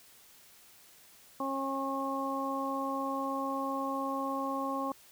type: harmonic tone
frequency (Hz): 271.6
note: C#4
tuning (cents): -35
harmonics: 1 / 2 / 3 / 4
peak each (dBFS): -36 / -38 / -39 / -35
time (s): 1.4-4.92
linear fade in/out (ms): 2
effects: white hiss -58 dBFS RMS until 5.11 s